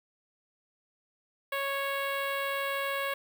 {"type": "tone with notch filter", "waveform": "10% pulse", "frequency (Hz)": 553, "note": "C#5", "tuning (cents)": -4, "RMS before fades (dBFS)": -32, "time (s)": [1.52, 3.14], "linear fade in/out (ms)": 5, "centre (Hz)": 6700, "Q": 0.53, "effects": ["9-bit"]}